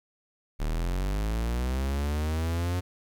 45% pulse linear sweep, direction up, 36.71 to 90.7 Hz, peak -26 dBFS, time 0.59-2.81 s, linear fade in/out 20 ms, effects 11-bit

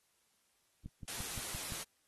click train, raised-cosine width 5 ms, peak -32 dBFS, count 6, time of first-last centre 0.86-1.722 s, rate 5.8 Hz
white noise, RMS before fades -42 dBFS, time 1.08-1.83 s, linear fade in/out 0 ms
effects white hiss -75 dBFS RMS until 2.07 s + AAC 32 kbps

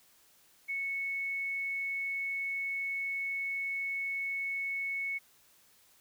sine tone, 2208 Hz, C#7, 7 cents flat, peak -32 dBFS, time 0.68-5.19 s, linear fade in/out 20 ms, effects white hiss -64 dBFS RMS until 6 s

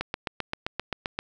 click train, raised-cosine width 0.3 ms, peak -12 dBFS, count 10, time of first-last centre 0.01-1.19 s, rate 7.63 Hz, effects none

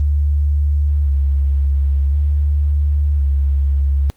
sine tone with vibrato, 71.2 Hz, C#2, 47 cents sharp, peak -12 dBFS, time 0-4.1 s, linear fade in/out 0 ms, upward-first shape square, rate 0.47 Hz, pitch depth 37 cents each way, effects pink hiss -56 dBFS RMS until 4.16 s + Opus 24 kbps

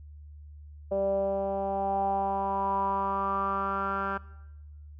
10% pulse tone with low-pass filter sweep, 196 Hz, G3, in tune, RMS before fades -29 dBFS, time 0.91-4.18 s, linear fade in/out 10 ms, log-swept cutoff 560 to 1500 Hz, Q 6.6, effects noise-tail reverb RT60 1.0 s tail -20 dB re dry + added 74 Hz sine -44 dBFS peak until 4.99 s

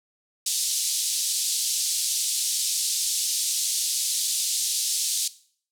white band-pass noise, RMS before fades -26 dBFS, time 0.46-5.28 s, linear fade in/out 5 ms, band 3700 to 10000 Hz, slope 24 dB/octave, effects noise-tail reverb RT60 0.5 s tail -17 dB re dry

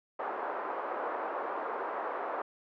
white band-pass noise, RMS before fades -36 dBFS, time 0.19-2.42 s, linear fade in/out 5 ms, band 380 to 1200 Hz, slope 24 dB/octave, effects none

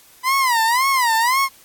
30% pulse tone with vibrato, 989 Hz, B5, 2 cents sharp, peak -12 dBFS, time 0.23-1.49 s, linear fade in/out 50 ms, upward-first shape sine, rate 1.9 Hz, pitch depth 180 cents each way, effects white hiss -49 dBFS RMS until 1.64 s + AAC 64 kbps

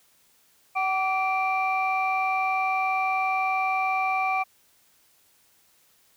sine tone cluster, 758 / 1158 / 2357 Hz, F#5 / D6 / D7, +42 / -25 / +6 cents, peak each -24 / -28 / -27 dBFS, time 0.75-4.44 s, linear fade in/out 20 ms, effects tanh soft clip ceiling -15 dBFS + white hiss -62 dBFS RMS until 6.16 s

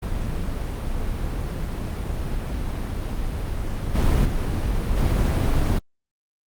brown noise with level steps, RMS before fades -26 / -18 / -23 / -19 dBFS, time 0.02-5.79 s, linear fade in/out 10 ms, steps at 3.94 / 4.24 / 4.96 s, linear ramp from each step 20 ms, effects Opus 32 kbps

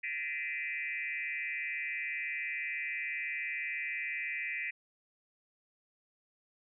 sine tone with frequency modulation, 2191 Hz, C#7, 21 cents flat, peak -34 dBFS, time 0.03-4.71 s, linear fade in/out 10 ms, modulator 146 Hz, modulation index 2.4, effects none

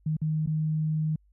sine tone with dropouts, 155.56 Hz, D#3, in tune, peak -24 dBFS, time 0.06-1.16 s, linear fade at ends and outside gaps 5 ms, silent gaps 0.168-0.216 / 0.462-0.472 s, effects added 50 Hz sine -59 dBFS peak until 1.32 s

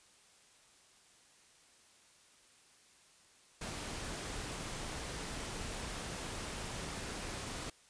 pink noise, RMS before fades -42 dBFS, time 3.61-7.7 s, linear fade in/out 5 ms, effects white hiss -64 dBFS RMS until 7.89 s + resampled to 22050 Hz

